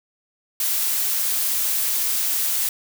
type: noise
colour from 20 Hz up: blue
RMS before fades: -22 dBFS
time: 0.6-2.69 s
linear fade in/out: 2 ms
effects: none